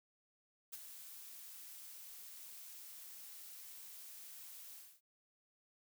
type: noise with ADSR envelope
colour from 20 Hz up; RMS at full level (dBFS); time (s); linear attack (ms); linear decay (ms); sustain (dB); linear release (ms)
blue; -45; 0.72-5.01; 17; 28; -8; 270
effects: none